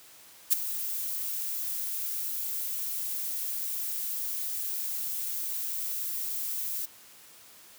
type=noise with ADSR envelope; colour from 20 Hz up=violet; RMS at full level=-19 dBFS; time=0.5-6.86 s; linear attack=28 ms; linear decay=11 ms; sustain=-14 dB; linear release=12 ms; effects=white hiss -53 dBFS RMS until 7.78 s + high-pass 80 Hz 12 dB/octave